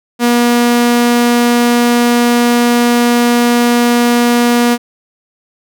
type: tone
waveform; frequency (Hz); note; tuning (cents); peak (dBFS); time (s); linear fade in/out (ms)
sawtooth; 239.7; A#3; +48; -4; 0.19-4.78; 50
effects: none